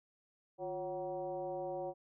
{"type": "tone with frequency modulation", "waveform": "sine", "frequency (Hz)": 552, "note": "C#5", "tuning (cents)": -7, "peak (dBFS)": -37, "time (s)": [0.58, 1.94], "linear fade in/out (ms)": 50, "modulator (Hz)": 198, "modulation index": 1.2, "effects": []}